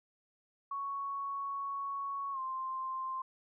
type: tone with pitch glide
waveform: sine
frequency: 1111 to 1048.6 Hz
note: C#6 to C6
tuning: +4 to +3 cents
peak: -35 dBFS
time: 0.71-3.22 s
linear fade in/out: 5 ms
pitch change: -101 cents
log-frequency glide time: 2.32-2.39 s
effects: none